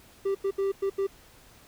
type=tone bursts at uneven times; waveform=triangle; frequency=392 Hz; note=G4; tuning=in tune; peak=-22 dBFS; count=5; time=0.25-0.35 / 0.44-0.51 / 0.58-0.72 / 0.82-0.9 / 0.98-1.07 s; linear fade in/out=10 ms; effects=pink hiss -55 dBFS RMS until 1.67 s